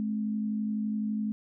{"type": "tone pair together", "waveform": "sine", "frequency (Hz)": [213.3, 265.2], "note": ["G#3", "C4"], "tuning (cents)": [46, 23], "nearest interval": "major third", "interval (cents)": 377, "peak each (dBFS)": [-28, -38], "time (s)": [0, 1.32], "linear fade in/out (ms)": 0, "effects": []}